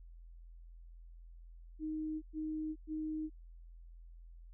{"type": "tone bursts", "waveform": "sine", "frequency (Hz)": 311.1, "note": "D#4", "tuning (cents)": 0, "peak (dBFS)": -36, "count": 3, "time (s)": [1.79, 3.3], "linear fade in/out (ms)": 50, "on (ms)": 430, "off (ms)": 110, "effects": ["added 42 Hz sine -51 dBFS peak until 4.53 s"]}